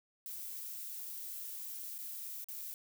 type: noise with dropouts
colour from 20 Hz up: violet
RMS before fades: -44 dBFS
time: 0.26-2.74 s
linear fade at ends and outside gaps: 1 ms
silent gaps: 1.981-1.987 / 2.443-2.486 s
effects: none